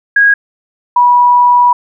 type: tone pair in turn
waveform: sine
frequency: 1644 / 975.1 Hz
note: G#6 / B5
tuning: -18 / -22 cents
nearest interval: major sixth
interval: 904 cents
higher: first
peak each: -4 dBFS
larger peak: neither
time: 0.16-0.34 / 0.96-1.73 s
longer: second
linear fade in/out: 5 ms
effects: none